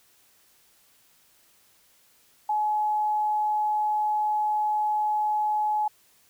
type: tone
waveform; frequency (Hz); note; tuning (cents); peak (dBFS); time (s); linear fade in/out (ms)
sine; 848; G#5; +36; -22; 2.49-5.88; 5
effects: white hiss -61 dBFS RMS until 6.29 s